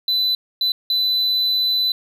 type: tone bursts at uneven times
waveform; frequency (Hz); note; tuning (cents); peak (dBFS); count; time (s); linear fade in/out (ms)
triangle; 4002; B7; +22; -15; 3; 0.08-0.35 / 0.61-0.72 / 0.9-1.92; 2
effects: none